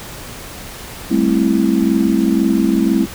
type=chord; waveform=sine; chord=A minor seventh; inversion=third; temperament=just; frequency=198 / 220 / 264 / 330 Hz; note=G3 / A3 / C4 / E4; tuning=+18 / 0 / +16 / +2 cents; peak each=-17 dBFS; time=1.1-3.06 s; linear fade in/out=20 ms; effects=pink hiss -32 dBFS RMS until 3.14 s